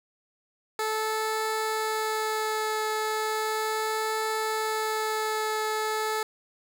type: tone with vibrato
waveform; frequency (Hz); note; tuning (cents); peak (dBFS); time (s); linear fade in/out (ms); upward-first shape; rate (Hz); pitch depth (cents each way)
15% pulse; 435.2; A4; -19; -20; 0.79-6.23; 2; triangle; 0.36; 11
effects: none